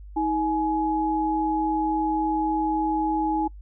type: tone pair together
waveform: sine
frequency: 318.2 / 842 Hz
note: D#4 / G#5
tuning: +39 / +24 cents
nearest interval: octave + perfect fourth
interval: 1685 cents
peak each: -24 dBFS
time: 0.16-3.48 s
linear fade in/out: 10 ms
effects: noise-tail reverb RT60 0.1 s tail -23 dB re dry + added 50 Hz sine -39 dBFS peak until 3.61 s